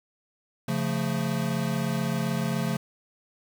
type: chord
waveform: square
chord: Db augmented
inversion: none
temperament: equal with one note detuned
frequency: 138.59 / 174.61 / 221.8 Hz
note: Db3 / F3 / A3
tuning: 0 / 0 / +14 cents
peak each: -31 / -30 / -31 dBFS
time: 0.68-2.77 s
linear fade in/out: 5 ms
effects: 8-bit